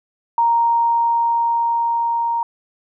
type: tone with level ramp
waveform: sine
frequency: 932.3 Hz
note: A#5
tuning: in tune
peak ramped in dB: -12 to -17 dBFS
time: 0.38-2.43 s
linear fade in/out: 2 ms
effects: none